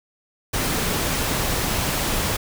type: noise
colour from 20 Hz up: pink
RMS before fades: -23 dBFS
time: 0.53-2.37 s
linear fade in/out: 10 ms
effects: none